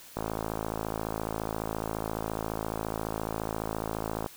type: click train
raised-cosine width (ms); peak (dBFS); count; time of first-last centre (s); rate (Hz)
1; -17; 224; 0.17-4.262; 54.5
effects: white hiss -50 dBFS RMS until 4.36 s